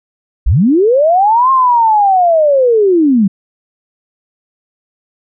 sine linear two-way sweep, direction up then down, 37.07 to 1073 to 183.3 Hz, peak -6 dBFS, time 0.46-3.28 s, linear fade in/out 10 ms, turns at 1.51 s, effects none

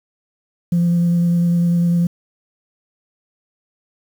sine tone with vibrato, 172.3 Hz, F3, 23 cents flat, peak -11 dBFS, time 0.72-2.07 s, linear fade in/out 5 ms, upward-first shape square, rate 10 Hz, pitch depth 9 cents each way, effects tanh soft clip ceiling -10 dBFS + 7-bit

